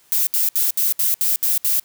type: noise bursts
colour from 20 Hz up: violet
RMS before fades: -18 dBFS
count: 8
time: 0.12-1.796 s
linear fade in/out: 0 ms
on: 150 ms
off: 68 ms
effects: white hiss -55 dBFS RMS until 1.84 s